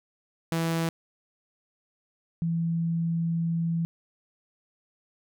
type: tone pair in turn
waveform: sawtooth / sine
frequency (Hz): 164.81 / 166.63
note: E3 / E3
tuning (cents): 0 / +19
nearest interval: unison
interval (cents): 19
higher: second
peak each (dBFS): -21 / -24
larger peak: first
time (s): 0.52-0.89 / 2.42-3.85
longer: second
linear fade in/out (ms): 0
effects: none